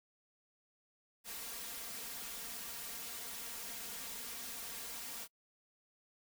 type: noise with comb filter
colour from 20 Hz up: white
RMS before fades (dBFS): -45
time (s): 1.24-5.28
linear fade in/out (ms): 50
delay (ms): 4.3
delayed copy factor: +1
effects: noise-tail reverb RT60 0.1 s tail -26 dB re dry